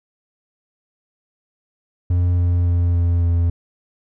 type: tone with pitch steps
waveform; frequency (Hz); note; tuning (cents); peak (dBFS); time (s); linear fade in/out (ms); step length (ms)
triangle; 88.4 / 87.64 / 86.88 / 86.13 / 85.39; F2 / F2 / F2 / F2 / F2; +22 / +7 / -8 / -23 / -38; -12; 2.1-3.5; 5; 280
effects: none